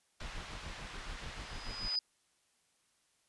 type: band-pass noise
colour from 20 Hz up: pink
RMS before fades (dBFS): -49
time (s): 0.2-1.96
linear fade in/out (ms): 5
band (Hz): 860 to 4500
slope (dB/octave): 12
type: noise with tremolo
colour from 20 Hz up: brown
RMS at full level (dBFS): -42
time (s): 0.21-1.88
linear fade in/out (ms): 2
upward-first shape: sine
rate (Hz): 6.9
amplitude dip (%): 85
type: tone with exponential growth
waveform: sine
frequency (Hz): 4978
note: D#8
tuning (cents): 0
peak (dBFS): -29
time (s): 1.34-1.99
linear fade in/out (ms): 2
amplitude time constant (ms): 140
effects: white hiss -74 dBFS RMS until 3.28 s + resampled to 24000 Hz